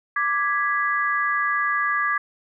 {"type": "chord", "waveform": "sine", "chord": "G# diminished", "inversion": "second", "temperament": "equal", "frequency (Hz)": [1174.7, 1661.2, 1975.5], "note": ["D6", "G#6", "B6"], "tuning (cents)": [0, 0, 0], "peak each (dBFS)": [-23, -23, -28], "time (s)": [0.16, 2.18], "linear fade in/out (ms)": 5, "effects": []}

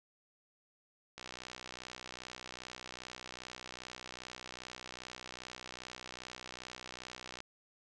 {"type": "click train", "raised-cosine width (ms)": 0.2, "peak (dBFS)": -27, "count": 390, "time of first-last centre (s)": [1.18, 7.404], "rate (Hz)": 62.5, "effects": ["resampled to 22050 Hz"]}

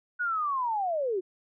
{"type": "linear sweep", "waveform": "sine", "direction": "down", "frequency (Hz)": [1480, 349.2], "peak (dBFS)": -26, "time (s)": [0.19, 1.21], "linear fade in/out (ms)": 20, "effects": []}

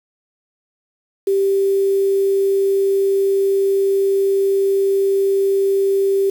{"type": "tone with quantisation", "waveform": "sine", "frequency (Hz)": 392, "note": "G4", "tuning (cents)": 0, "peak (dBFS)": -13, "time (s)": [1.27, 6.3], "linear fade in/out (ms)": 5, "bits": 6, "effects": []}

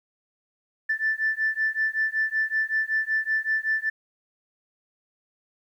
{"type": "beating tone pair", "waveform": "sine", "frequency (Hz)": [1760, 1765.3], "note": ["A6", "A6"], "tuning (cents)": [0, 5], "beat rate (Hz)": 5.3, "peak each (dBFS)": [-25, -25], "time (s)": [0.89, 3.9], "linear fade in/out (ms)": 10, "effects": ["tanh soft clip ceiling -15 dBFS", "10-bit"]}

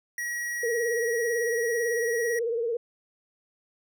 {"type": "tone", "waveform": "square", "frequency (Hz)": 1910, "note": "A#6", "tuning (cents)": 42, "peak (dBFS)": -30, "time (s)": [0.18, 2.39], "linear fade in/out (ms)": 2}
{"type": "tone with vibrato", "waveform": "sine", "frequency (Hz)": 464.8, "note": "A#4", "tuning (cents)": -5, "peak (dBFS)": -25, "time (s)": [0.63, 2.77], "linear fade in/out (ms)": 5, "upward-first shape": "sine", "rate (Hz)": 18, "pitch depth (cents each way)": 70}
{"effects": []}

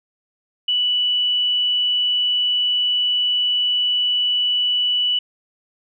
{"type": "tone", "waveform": "sine", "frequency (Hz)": 2960, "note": "F#7", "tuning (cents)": 0, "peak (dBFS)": -16, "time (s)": [0.68, 5.19], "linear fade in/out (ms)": 5, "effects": []}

